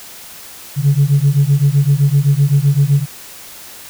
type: beating tone pair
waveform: sine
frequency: 137.5 / 145.3 Hz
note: C#3 / D3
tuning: -14 / -18 cents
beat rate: 7.8 Hz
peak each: -11 dBFS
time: 0.76-3.06 s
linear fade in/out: 50 ms
effects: tanh soft clip ceiling -4 dBFS + white hiss -35 dBFS RMS until 3.89 s